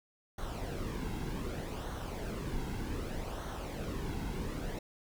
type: noise with flanger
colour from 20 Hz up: brown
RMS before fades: -38 dBFS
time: 0.38-4.79 s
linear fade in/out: 5 ms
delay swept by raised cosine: 0.4 to 1.7 ms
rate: 0.65 Hz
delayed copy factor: -0.55
effects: none